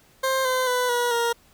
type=tone with pitch steps; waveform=20% pulse; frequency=528 / 512.7 / 497.8 / 483.3 / 469.3 Hz; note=C5 / C5 / B4 / B4 / A#4; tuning=+16 / -35 / +14 / -38 / +12 cents; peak=-16 dBFS; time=0.23-1.33 s; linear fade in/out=10 ms; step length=220 ms; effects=pink hiss -57 dBFS RMS until 1.53 s